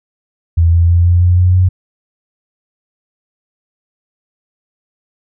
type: tone with pitch steps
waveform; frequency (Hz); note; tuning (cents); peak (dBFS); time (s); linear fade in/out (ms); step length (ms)
sine; 83.6 / 84.91 / 86.25 / 87.6 / 88.98 / 90.38 / 91.8; E2 / F2 / F2 / F2 / F2 / F#2 / F#2; +25 / -48 / -21 / +6 / +33 / -40 / -13; -6; 0.57-1.69; 10; 160
effects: none